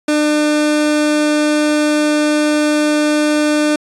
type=tone; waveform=30% pulse; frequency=300.4 Hz; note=D4; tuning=39 cents sharp; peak=-9 dBFS; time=0.08-3.76 s; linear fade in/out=5 ms; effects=resampled to 24000 Hz